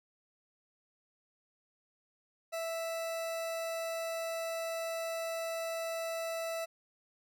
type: tone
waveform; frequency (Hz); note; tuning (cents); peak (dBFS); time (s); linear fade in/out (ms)
40% pulse; 659.3; E5; 0; -34; 2.52-6.66; 20
effects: none